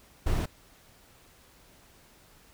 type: noise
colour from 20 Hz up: brown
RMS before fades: -26 dBFS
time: 0.26-0.46 s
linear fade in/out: 10 ms
effects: pink hiss -58 dBFS RMS until 2.53 s